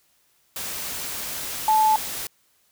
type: tone in noise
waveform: sine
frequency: 868 Hz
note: A5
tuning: 24 cents flat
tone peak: -15 dBFS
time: 1.68-1.96 s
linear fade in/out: 2 ms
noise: white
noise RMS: -31 dBFS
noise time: 0.56-2.27 s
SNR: +13 dB
effects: white hiss -64 dBFS RMS until 2.71 s